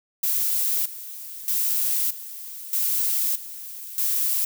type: noise with tremolo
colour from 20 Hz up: violet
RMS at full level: -23 dBFS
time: 0.23-4.45 s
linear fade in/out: 5 ms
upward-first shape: square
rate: 0.8 Hz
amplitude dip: 80%
effects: none